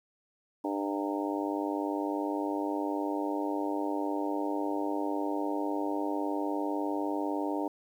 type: harmonic tone with a mistuned harmonic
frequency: 99.9 Hz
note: G2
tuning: 33 cents sharp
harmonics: 3 / 4 / 5 / 6 / 7 / 8 / 9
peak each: -32 / -38 / -40 / -39 / -41 / -40 / -38 dBFS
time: 0.64-7.68 s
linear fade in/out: 5 ms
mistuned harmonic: 9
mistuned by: +38 cents
effects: 10-bit